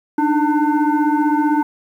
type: tone with frequency modulation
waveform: sine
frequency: 293.7 Hz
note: D4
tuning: in tune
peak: -13 dBFS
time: 0.18-1.63 s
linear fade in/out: 5 ms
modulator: 603 Hz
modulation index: 1.2
effects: 8-bit